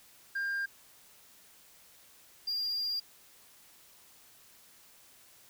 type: tone pair in turn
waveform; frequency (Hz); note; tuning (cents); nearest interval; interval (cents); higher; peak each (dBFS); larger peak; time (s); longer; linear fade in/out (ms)
sine; 1600 / 4795; G6 / D8; +35 / +35; octave + perfect fifth; 1900; second; -28; neither; 0.35-0.66 / 2.47-3; second; 10
effects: tanh soft clip ceiling -30 dBFS + white hiss -59 dBFS RMS until 5.49 s